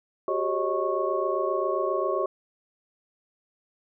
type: tone cluster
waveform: sine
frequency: 371.3 / 398.8 / 546 / 623 / 1101 Hz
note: F#4 / G4 / C#5 / D#5 / C#6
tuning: +6 / +30 / -26 / +2 / -12 cents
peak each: -30 dBFS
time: 0.28-2.26 s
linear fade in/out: 2 ms
effects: none